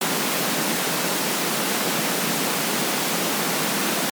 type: high-pass noise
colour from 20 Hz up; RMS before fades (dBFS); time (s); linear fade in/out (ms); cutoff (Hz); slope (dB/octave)
pink; -23; 0.01-4.1; 5; 160; 48
effects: MP3 96 kbps